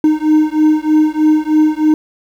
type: beating tone pair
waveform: triangle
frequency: 306.7 / 309.9 Hz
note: D#4 / D#4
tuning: -25 / -7 cents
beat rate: 3.2 Hz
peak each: -10 dBFS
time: 0.04-1.94 s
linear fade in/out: 2 ms
effects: 7-bit